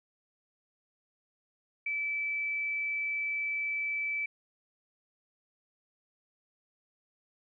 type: tone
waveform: sine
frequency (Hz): 2312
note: D7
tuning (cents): -28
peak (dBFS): -30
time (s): 1.86-4.26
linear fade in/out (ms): 5
effects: none